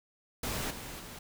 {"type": "noise with level steps", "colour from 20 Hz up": "pink", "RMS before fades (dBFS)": [-35, -43, -46], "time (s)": [0.43, 1.19], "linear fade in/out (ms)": 5, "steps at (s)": [0.7, 0.99], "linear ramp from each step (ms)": 10, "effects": []}